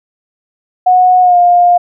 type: tone with pitch glide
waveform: sine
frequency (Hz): 732 to 706.2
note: F#5 to F5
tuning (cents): -19 to +19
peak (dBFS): -4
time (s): 0.86-1.78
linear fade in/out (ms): 10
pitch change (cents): -62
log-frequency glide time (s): 1.21-1.37
effects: none